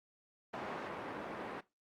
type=band-pass noise; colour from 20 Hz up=pink; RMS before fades=-43 dBFS; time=0.53-1.61 s; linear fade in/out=10 ms; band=280 to 1600 Hz; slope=12 dB/octave; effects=noise-tail reverb RT60 0.2 s tail -17 dB re dry + Opus 48 kbps